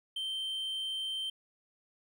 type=tone; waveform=triangle; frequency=3122 Hz; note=G7; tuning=8 cents flat; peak=-32 dBFS; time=0.16-1.3 s; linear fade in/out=5 ms; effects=none